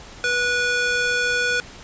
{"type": "tone with high-pass filter", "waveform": "square", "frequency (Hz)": 488.7, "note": "B4", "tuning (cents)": -18, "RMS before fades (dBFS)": -21, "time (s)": [0.24, 1.6], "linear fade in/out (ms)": 0, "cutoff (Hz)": 1100, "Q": 1.6, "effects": ["pink hiss -41 dBFS RMS until 1.83 s", "resampled to 16000 Hz"]}